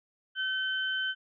sine tone pair together, 1531 / 3069 Hz, G6 / G7, -41 / -37 cents, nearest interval octave, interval 1204 cents, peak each -30 / -33 dBFS, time 0.35-1.15 s, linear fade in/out 50 ms, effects none

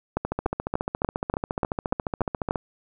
two click trains, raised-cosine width 1 ms, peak -9 / -12 dBFS, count 9 / 34, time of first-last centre 0.17-2.509 / 0.25-2.558 s, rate 3.42 / 14.3 Hz, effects none

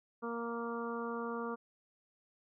harmonic tone, 233.5 Hz, A#3, 3 cents sharp, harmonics 1 / 2 / 3 / 4 / 5 / 6, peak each -41 / -40 / -50 / -46 / -43 / -48 dBFS, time 0.22-1.56 s, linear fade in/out 20 ms, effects none

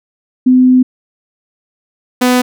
sine / sawtooth tone pair in turn, 254.5 / 249.7 Hz, C4 / B3, -48 / +19 cents, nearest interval unison, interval 33 cents, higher first, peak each -4 dBFS, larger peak neither, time 0.46-0.83 / 2.21-2.42 s, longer first, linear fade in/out 10 ms, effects none

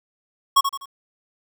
square tone with echo, 1100 Hz, C#6, 14 cents flat, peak -12 dBFS, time 0.56-0.61 s, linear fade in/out 10 ms, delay 83 ms, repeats 3, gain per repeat -8 dB, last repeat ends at 0.859 s, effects 9-bit

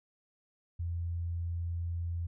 sine tone, 85.3 Hz, F2, 40 cents flat, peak -32 dBFS, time 0.79-2.27 s, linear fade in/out 10 ms, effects none

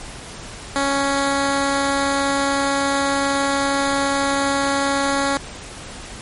10% pulse tone, 277.5 Hz, C#4, 2 cents sharp, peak -9 dBFS, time 0.76-5.37 s, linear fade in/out 0 ms, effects pink hiss -35 dBFS RMS until 6.21 s + MP3 48 kbps

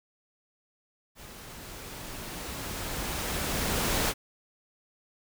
pink noise with level ramp, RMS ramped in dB -47 to -26 dBFS, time 1.15-4.14 s, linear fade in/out 50 ms, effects none

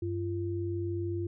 sine tone pair together, 96.4 / 343.5 Hz, G2 / F4, -28 / -29 cents, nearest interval octave + minor seventh, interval 2199 cents, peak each -33 / -33 dBFS, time 0.02-1.27 s, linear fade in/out 5 ms, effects none

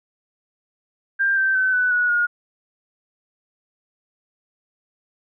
sine tone with pitch steps, 1590 / 1557.3 / 1525.2 / 1493.8 / 1463.1 / 1433 Hz, G6 / G6 / G6 / F#6 / F#6 / F6, +24 / -12 / -48 / +16 / -20 / +44 cents, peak -16 dBFS, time 1.19-2.27 s, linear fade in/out 20 ms, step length 180 ms, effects none

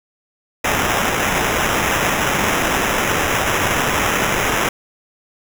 white noise with sample-and-hold, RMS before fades -18 dBFS, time 0.64-4.69 s, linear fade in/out 5 ms, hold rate 4410 Hz, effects none

